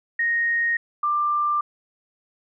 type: tone pair in turn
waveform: sine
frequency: 1864.7 / 1186.6 Hz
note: A#6 / D6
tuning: 0 / +18 cents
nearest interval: minor sixth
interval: 782 cents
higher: first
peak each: -19 dBFS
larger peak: neither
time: 0.19-0.77 / 1.03-1.61 s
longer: neither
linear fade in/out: 5 ms
effects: none